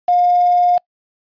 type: tone with quantisation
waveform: sine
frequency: 711 Hz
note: F5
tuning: 31 cents sharp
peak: -10 dBFS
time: 0.08-0.78 s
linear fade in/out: 5 ms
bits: 5
effects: noise-tail reverb RT60 0.1 s tail -26 dB re dry + resampled to 11025 Hz